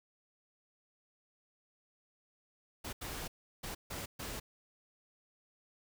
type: noise bursts at uneven times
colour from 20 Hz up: pink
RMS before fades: -42 dBFS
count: 5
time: 2.84-2.93 / 3.01-3.28 / 3.63-3.75 / 3.9-4.06 / 4.19-4.4 s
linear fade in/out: 10 ms
effects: none